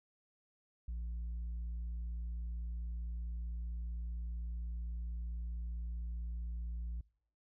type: tone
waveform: sine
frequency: 57.8 Hz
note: A#1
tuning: 14 cents flat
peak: -35 dBFS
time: 0.88-7.01 s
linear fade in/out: 5 ms
effects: noise-tail reverb RT60 0.6 s tail -26 dB re dry + tanh soft clip ceiling -37 dBFS